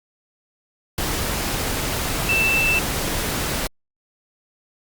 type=tone in noise; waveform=sine; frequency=2659 Hz; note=E7; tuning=14 cents sharp; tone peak=-17 dBFS; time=2.29-2.79 s; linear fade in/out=2 ms; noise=pink; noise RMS=-24 dBFS; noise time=0.98-3.67 s; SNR=+4 dB; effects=Opus 48 kbps